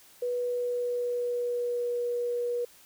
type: tone with pitch glide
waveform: sine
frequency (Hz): 489.7 to 482.1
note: B4 to B4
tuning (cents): -15 to -42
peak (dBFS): -27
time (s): 0.22-2.65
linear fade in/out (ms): 5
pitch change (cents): -27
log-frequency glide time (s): 0.36-2
effects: white hiss -56 dBFS RMS until 2.85 s